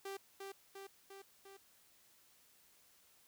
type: tone with echo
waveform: sawtooth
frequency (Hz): 392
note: G4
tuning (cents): 0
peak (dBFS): -39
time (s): 0.05-0.17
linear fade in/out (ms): 5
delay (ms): 350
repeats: 4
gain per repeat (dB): -3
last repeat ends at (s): 1.57
effects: white hiss -68 dBFS RMS until 3.27 s